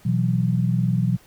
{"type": "chord", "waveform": "sine", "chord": "B suspended fourth", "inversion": "none", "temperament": "equal with one note detuned", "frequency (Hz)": [122.97, 164.81, 185], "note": ["B2", "E3", "F#3"], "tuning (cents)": [-7, 0, 0], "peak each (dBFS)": [-21, -23, -23], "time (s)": [0.05, 1.17], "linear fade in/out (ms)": 10, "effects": ["pink hiss -53 dBFS RMS until 1.26 s"]}